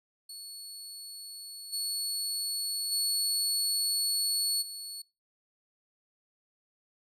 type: tone with level steps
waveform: 25% pulse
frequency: 4402 Hz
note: C#8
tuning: 13 cents flat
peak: -37 / -26 / -22 / -34 dBFS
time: 0.29-5.02 s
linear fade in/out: 5 ms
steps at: 1.72 / 2.91 / 4.61 s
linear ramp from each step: 20 ms
effects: noise-tail reverb RT60 0.3 s tail -23 dB re dry